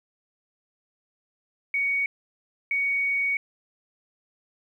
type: tone bursts at uneven times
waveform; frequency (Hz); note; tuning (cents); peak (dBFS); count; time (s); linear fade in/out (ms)
sine; 2238; C#7; +16; -22; 2; 1.74-2.06 / 2.71-3.37; 2
effects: 10-bit